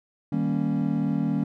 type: chord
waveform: triangle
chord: Eb dominant seventh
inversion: none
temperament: equal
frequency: 155.56 / 196 / 233.1 / 277.2 Hz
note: Eb3 / G3 / Bb3 / Db4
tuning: 0 / 0 / 0 / 0 cents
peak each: -26 / -26 / -26 / -26 dBFS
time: 0.32-1.44 s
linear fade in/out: 5 ms
effects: none